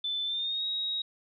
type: tone with pitch glide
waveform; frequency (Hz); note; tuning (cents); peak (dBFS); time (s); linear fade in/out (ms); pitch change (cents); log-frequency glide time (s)
sine; 3520 to 3794; A7 to A#7; 0 to +30; -29; 0.04-1.02; 5; +130; 0.25-0.65
effects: none